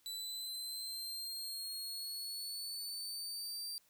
sawtooth exponential sweep, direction up, 3968 to 4699 Hz, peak -38 dBFS, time 0.06-3.78 s, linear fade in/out 0 ms, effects white hiss -71 dBFS RMS until 3.89 s

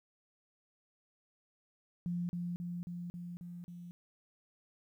sine tone with echo, 174.61 Hz, F3, in tune, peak -33 dBFS, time 2.06-2.29 s, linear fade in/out 0 ms, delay 270 ms, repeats 6, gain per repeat -2 dB, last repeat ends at 3.91 s, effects 12-bit

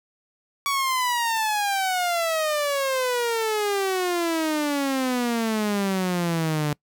sawtooth exponential sweep, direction down, 1135 to 146.1 Hz, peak -18 dBFS, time 0.66-6.73 s, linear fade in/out 0 ms, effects noise-tail reverb RT60 0.1 s tail -24 dB re dry

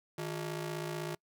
sawtooth ring-modulated tone, 256 Hz, C4, 38 cents flat, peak -29 dBFS, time 0.18-1.15 s, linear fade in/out 5 ms, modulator 100 Hz, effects noise-tail reverb RT60 0.1 s tail -26 dB re dry

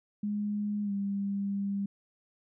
sine tone with pitch glide, 207.3 to 199.2 Hz, G#3 to G3, -3 to +28 cents, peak -29 dBFS, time 0.23-1.86 s, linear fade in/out 5 ms, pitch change -69 cents, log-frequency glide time 0.83-0.92 s, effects none

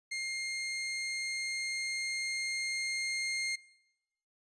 sawtooth tone with level ramp, 2122 Hz, C7, 24 cents sharp, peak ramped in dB -31 to -28 dBFS, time 0.11-3.56 s, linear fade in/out 10 ms, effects noise-tail reverb RT60 0.9 s tail -22 dB re dry + resampled to 22050 Hz

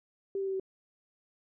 sine tone with pitch steps, 392 / 388.4 / 384.8 / 381.3 Hz, G4 / G4 / G4 / G4, 0 / -16 / -32 / -48 cents, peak -30 dBFS, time 0.35-0.598 s, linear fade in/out 2 ms, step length 62 ms, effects none

